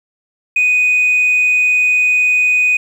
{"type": "tone", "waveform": "sine", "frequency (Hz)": 2489, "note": "D#7", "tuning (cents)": 0, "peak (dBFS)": -8, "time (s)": [0.56, 2.77], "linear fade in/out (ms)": 5, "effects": ["tanh soft clip ceiling -7 dBFS", "7-bit"]}